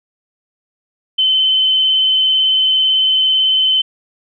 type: tone with vibrato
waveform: sine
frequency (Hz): 3062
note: G7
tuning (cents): -41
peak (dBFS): -10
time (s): 1.18-3.82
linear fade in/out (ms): 10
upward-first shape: square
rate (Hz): 18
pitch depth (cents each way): 9
effects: none